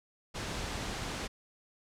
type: noise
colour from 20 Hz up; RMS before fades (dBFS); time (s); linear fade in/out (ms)
pink; -37; 0.34-1.28; 20
effects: low-pass 7000 Hz 12 dB/octave